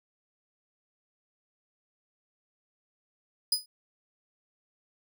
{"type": "tone with exponential decay", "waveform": "sawtooth", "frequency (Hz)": 4978, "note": "D#8", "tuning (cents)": 0, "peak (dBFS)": -17, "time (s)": [3.52, 3.66], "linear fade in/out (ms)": 5, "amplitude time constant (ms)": 30, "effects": []}